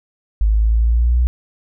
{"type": "linear sweep", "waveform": "sine", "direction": "up", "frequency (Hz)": [51.8, 61.74], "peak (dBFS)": -11, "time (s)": [0.41, 1.27], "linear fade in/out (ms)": 0, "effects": []}